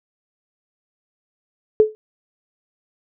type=tone with exponential decay; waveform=sine; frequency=431.2 Hz; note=A4; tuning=35 cents flat; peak=-5 dBFS; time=1.8-1.95 s; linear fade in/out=0 ms; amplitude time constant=32 ms; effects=none